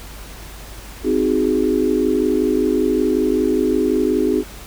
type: chord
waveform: sine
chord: Ab dominant seventh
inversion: first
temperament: equal with one note detuned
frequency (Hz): 259.2 / 311.1 / 370 / 415.3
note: C4 / Eb4 / Gb4 / Ab4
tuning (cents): -16 / 0 / 0 / 0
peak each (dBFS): -20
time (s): 1.03-4.44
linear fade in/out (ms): 50
effects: added 50 Hz sine -35 dBFS peak until 4.66 s + pink hiss -38 dBFS RMS until 4.66 s